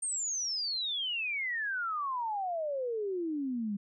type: exponential sweep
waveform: sine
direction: down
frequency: 8800 to 196 Hz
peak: -31 dBFS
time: 0.02-3.77 s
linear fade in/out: 10 ms
effects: none